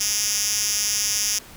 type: tone with high-pass filter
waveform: 5% pulse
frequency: 208.6 Hz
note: G#3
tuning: 8 cents sharp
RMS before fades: -23 dBFS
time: 0-1.39 s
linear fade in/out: 10 ms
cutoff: 5200 Hz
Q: 2
effects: pink hiss -44 dBFS RMS until 1.56 s